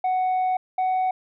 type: tone pair in turn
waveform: sine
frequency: 742 / 745.6 Hz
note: F#5 / F#5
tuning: +5 / +13 cents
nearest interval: unison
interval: 8 cents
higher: second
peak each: -17 dBFS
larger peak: neither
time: 0.04-0.57 / 0.78-1.11 s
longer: first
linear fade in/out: 5 ms
effects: tanh soft clip ceiling -19 dBFS